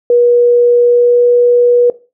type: tone with pitch glide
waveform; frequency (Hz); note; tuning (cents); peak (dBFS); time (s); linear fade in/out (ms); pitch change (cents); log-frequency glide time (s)
sine; 481.9 to 484.7; B4 to B4; -43 to -32; -5; 0.1-1.9; 2; +11; 0.82-1.25
effects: noise-tail reverb RT60 0.3 s tail -17 dB re dry